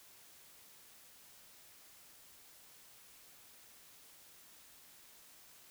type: silence
effects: white hiss -60 dBFS RMS until 5.7 s